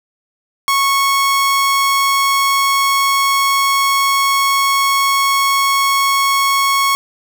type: tone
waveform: sawtooth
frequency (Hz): 1102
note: C#6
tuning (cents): -11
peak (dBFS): -8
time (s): 0.68-6.95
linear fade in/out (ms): 0
effects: none